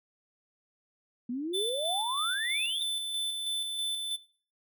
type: exponential sweep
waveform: sine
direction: up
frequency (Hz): 233.1 to 3737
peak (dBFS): -31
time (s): 1.29-2.83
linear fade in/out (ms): 5
type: tone with tremolo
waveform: square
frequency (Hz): 3520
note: A7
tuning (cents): 0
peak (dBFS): -29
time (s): 1.53-4.17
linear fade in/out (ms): 20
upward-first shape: square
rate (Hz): 3.1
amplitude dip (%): 30
effects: noise-tail reverb RT60 0.4 s tail -18 dB re dry